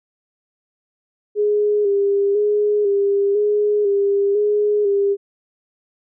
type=tone with vibrato; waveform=sine; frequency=408.3 Hz; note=G#4; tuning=29 cents flat; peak=-14 dBFS; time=1.35-5.17 s; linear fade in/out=50 ms; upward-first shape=square; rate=1 Hz; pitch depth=35 cents each way; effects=none